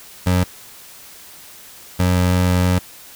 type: tone pair in turn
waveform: 25% pulse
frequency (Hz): 90.3 / 90.3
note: F#2 / F#2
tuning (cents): -42 / -42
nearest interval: unison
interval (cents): 0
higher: neither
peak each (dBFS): -10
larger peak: neither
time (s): 0.26-0.44 / 1.99-2.79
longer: second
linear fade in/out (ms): 10
effects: white hiss -41 dBFS RMS until 3.15 s